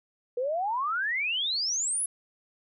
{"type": "exponential sweep", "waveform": "sine", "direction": "up", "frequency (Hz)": [473.1, 10960], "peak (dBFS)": -26, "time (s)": [0.37, 2.06], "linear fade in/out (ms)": 5, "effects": []}